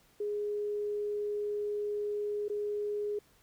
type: tone with dropouts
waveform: sine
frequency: 415 Hz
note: G#4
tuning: 1 cent flat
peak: -31 dBFS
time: 0.2-3.19 s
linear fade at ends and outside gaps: 5 ms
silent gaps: 2.483-2.498 s
effects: pink hiss -65 dBFS RMS until 3.42 s